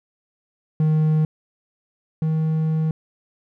triangle tone pair in turn, 155.56 / 158.1 Hz, D#3 / D#3, 0 / +28 cents, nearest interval unison, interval 28 cents, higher second, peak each -13 / -16 dBFS, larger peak first, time 0.8-1.25 / 2.22-2.91 s, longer second, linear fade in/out 2 ms, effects none

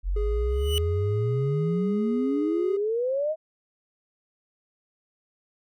sine exponential sweep, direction up, 43.25 to 643 Hz, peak -23 dBFS, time 0.03-3.36 s, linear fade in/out 50 ms
triangle tone, 415.3 Hz, G#4, in tune, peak -26 dBFS, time 0.16-2.77 s, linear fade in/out 5 ms
45% pulse tone with exponential growth, 2960 Hz, F#7, in tune, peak -23 dBFS, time 0.49-0.78 s, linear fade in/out 0 ms, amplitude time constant 62 ms
effects none

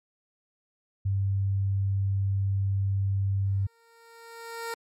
sine tone, 98 Hz, G2, in tune, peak -23 dBFS, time 1.05-3.67 s, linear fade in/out 10 ms
15% pulse tone with exponential growth, 461.4 Hz, A#4, 18 cents flat, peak -24 dBFS, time 3.45-4.74 s, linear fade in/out 1 ms, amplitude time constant 280 ms
effects MP3 64 kbps

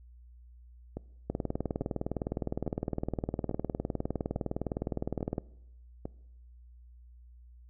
two click trains, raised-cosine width 2 ms, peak -18 / -23 dBFS, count 81 / 7, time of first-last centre 1.3-5.382 / 0.97-6.055 s, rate 19.6 / 1.18 Hz, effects noise-tail reverb RT60 0.9 s tail -22 dB re dry + added 60 Hz sine -51 dBFS peak until 7.69 s

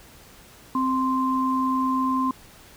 sine tone pair together, 261.6 / 1044.5 Hz, C4 / C6, 0 / -3 cents, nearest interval 2 octaves, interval 2397 cents, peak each -23 dBFS, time 0.75-2.31 s, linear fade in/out 2 ms, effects pink hiss -49 dBFS RMS until 2.76 s

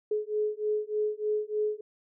sine beating tone pair, 422.7 / 426 Hz, G#4 / G#4, +31 / +44 cents, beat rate 3.3 Hz, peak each -30 dBFS, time 0.11-1.81 s, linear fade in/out 5 ms, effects none

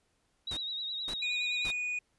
sine tone with vibrato, 3823 Hz, A#7, 43 cents sharp, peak -34 dBFS, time 0.47-1.72 s, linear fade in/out 5 ms, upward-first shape triangle, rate 9.6 Hz, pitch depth 65 cents each way
pink noise bursts, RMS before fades -42 dBFS, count 3, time 0.51-1.707 s, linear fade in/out 2 ms, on 59 ms, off 510 ms
triangle tone, 2466 Hz, D#7, 16 cents flat, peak -30 dBFS, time 1.22-1.99 s, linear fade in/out 5 ms
effects pink hiss -74 dBFS RMS until 2.18 s + resampled to 24000 Hz

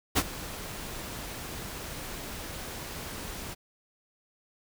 pink noise with ADSR envelope, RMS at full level -22 dBFS, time 0.15-3.55 s, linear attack 24 ms, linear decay 53 ms, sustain -17 dB, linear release 24 ms, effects none

